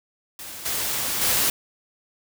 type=noise with level steps; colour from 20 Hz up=white; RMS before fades=-37 / -26 / -21 dBFS; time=0.39-1.5 s; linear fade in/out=2 ms; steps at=0.65 / 1.21 s; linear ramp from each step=10 ms; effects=none